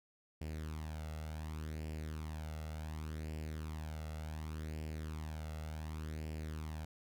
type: tone with flanger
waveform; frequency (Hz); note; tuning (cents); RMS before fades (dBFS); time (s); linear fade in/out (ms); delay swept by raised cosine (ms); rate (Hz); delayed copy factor
sawtooth; 77.78; D#2; 0; -43; 0.41-6.85; 5; 0.39 to 1.49; 0.68; +0.6
effects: none